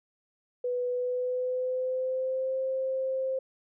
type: tone with pitch glide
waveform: sine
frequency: 493.9 to 526.3 Hz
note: B4 to C5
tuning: 0 to +10 cents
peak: -27 dBFS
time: 0.64-3.39 s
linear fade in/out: 5 ms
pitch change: +110 cents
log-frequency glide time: 0.88-2.59 s
effects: none